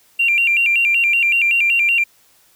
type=tone with vibrato; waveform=triangle; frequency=2561 Hz; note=D#7; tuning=49 cents sharp; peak=-9 dBFS; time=0.19-2.04 s; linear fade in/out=10 ms; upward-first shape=square; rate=5.3 Hz; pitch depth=130 cents each way; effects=tanh soft clip ceiling -10 dBFS + white hiss -54 dBFS RMS until 2.55 s